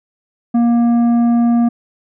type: tone with tanh clipping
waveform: sine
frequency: 236 Hz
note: A#3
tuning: 22 cents sharp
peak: -11 dBFS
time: 0.54-1.69 s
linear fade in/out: 10 ms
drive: 8 dB
effects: none